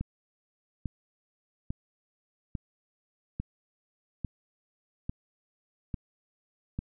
click train, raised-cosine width 5 ms, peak -20 dBFS, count 9, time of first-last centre 0.01-6.79 s, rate 1.18 Hz, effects none

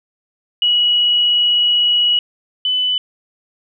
sine tone pair in turn, 2919 / 3001 Hz, F#7 / F#7, -24 / +24 cents, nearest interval unison, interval 48 cents, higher second, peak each -11 / -14 dBFS, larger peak first, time 0.62-2.19 / 2.65-2.98 s, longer first, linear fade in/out 2 ms, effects none

